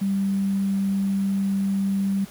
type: tone with sample-and-hold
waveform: sine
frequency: 196 Hz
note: G3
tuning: in tune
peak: -20 dBFS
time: 0.01-2.25 s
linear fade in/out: 10 ms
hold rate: 11025 Hz
effects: pink hiss -45 dBFS RMS until 2.3 s + high-pass 60 Hz 12 dB/octave